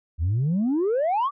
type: exponential sweep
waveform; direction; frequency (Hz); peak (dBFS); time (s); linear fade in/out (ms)
sine; up; 74.3 to 1200; -18; 0.18-1.31; 50
effects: tanh soft clip ceiling -18 dBFS